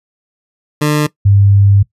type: tone pair in turn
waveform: 20% pulse / sine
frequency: 149.8 / 99.98 Hz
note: D3 / G2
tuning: +35 / +35 cents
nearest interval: perfect fifth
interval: 700 cents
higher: first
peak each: -5 dBFS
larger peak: neither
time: 0.81-1.07 / 1.25-1.83 s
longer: second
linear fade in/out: 10 ms
effects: noise-tail reverb RT60 0.1 s tail -18 dB re dry + resampled to 32000 Hz